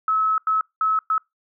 sine tone bursts at uneven times, 1293 Hz, E6, 34 cents flat, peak -17 dBFS, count 4, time 0.08-0.38 / 0.47-0.61 / 0.81-0.99 / 1.1-1.18 s, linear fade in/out 2 ms, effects noise-tail reverb RT60 0.2 s tail -26 dB re dry

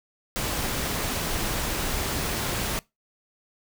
pink noise, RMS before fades -28 dBFS, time 0.36-2.79 s, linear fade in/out 0 ms, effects noise-tail reverb RT60 0.2 s tail -22 dB re dry

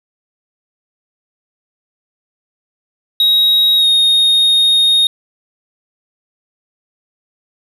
triangle tone with pitch glide, 3800 to 3713 Hz, A#7 to A#7, +33 to -8 cents, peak -7 dBFS, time 3.2-5.07 s, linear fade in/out 2 ms, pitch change -41 cents, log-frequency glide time 3.76-3.87 s, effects 8-bit

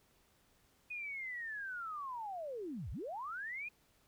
sine linear two-way sweep, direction down then up, 2500 to 46.25 to 2500 Hz, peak -40 dBFS, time 0.9-3.69 s, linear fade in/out 10 ms, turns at 2.91 s, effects pink hiss -71 dBFS RMS until 4.07 s

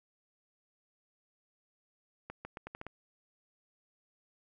accelerating click train, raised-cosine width 0.5 ms, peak -27 dBFS, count 7, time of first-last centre 2.3-2.867 s, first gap 150 ms, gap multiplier 0.81, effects none

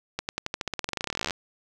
accelerating click train, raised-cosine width 0.2 ms, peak -11 dBFS, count 29, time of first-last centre 0.19-1.308 s, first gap 99 ms, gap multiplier 0.92, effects none

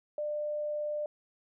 sine tone, 597 Hz, D5, 28 cents sharp, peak -31 dBFS, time 0.18-1.06 s, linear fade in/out 2 ms, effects none

